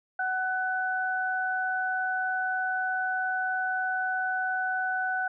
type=tone pair together; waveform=sine; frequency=747.2 / 1496 Hz; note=F#5 / F#6; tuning=+17 / +19 cents; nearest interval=octave; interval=1202 cents; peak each=-30 / -28 dBFS; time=0.19-5.28 s; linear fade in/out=5 ms; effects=none